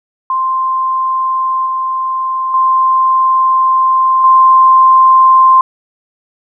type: tone with level steps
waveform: sine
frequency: 1046.5 Hz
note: C6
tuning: in tune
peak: -11 / -13 / -7 / -3 dBFS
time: 0.3-5.61 s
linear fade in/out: 2 ms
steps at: 1.66 / 2.54 / 4.24 s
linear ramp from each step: 2 ms
effects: none